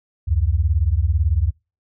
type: beating tone pair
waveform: sine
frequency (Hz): 69.9 / 87.9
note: C#2 / F2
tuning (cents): +15 / +12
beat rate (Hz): 18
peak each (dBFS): -18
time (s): 0.27-1.51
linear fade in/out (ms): 20
effects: noise-tail reverb RT60 0.3 s tail -26 dB re dry